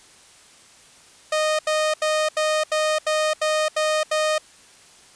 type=tone bursts; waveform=sawtooth; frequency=618 Hz; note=D#5; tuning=12 cents flat; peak=-15 dBFS; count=9; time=1.32-4.382 s; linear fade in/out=5 ms; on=270 ms; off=79 ms; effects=white hiss -50 dBFS RMS until 5.15 s + resampled to 22050 Hz